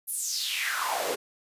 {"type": "noise with high-pass filter sweep", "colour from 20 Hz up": "pink", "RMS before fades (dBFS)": -30, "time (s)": [0.07, 1.16], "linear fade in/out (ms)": 20, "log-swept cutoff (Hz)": [12000, 390], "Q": 4.8, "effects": ["resampled to 32000 Hz"]}